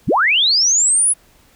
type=linear sweep; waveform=sine; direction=up; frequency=41.36 to 10440 Hz; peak=-11 dBFS; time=0.07-1.14 s; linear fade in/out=20 ms; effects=pink hiss -52 dBFS RMS until 1.55 s